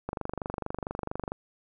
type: click train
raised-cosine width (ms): 1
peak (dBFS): -18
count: 31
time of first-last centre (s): 0.09-1.32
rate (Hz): 24.4
effects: none